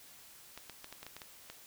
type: clicks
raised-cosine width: 0.2 ms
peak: -28 dBFS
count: 9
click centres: 0.576 / 0.697 / 0.844 / 0.926 / 1.03 / 1.066 / 1.166 / 1.218 / 1.5 s
effects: white hiss -56 dBFS RMS until 1.66 s